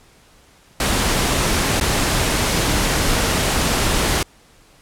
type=noise with dropouts; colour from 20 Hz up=pink; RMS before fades=-18 dBFS; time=0.8-4.23 s; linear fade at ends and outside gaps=2 ms; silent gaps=1.8-1.81 s; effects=pink hiss -51 dBFS RMS until 4.81 s + low-pass 11000 Hz 12 dB/octave